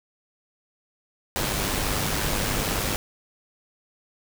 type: noise with amplitude modulation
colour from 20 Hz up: pink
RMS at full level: -24 dBFS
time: 1.36-2.96 s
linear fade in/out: 0 ms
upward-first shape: sine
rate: 101 Hz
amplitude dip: 40%
effects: none